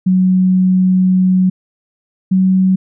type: tone pair in turn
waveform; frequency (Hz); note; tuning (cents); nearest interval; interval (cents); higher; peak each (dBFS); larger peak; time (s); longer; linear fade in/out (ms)
sine; 185.3 / 187.78; F#3 / F#3; +3 / +26; unison; 23; second; -8 / -8; neither; 0.06-1.5 / 2.31-2.76; first; 10
effects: none